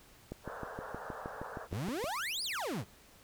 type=click train; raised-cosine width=2 ms; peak=-26 dBFS; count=12; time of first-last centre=0.32-2.041 s; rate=6.39 Hz
type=band-pass noise; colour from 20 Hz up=pink; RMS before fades=-45 dBFS; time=0.43-1.68 s; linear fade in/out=50 ms; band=430 to 1700 Hz; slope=96 dB/octave
type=exponential two-way sweep; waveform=35% pulse; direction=up then down; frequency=73.42 to 5180 to 80.7 Hz; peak=-33 dBFS; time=1.7-2.85 s; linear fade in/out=50 ms; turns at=2.43 s
effects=pink hiss -60 dBFS RMS until 3.23 s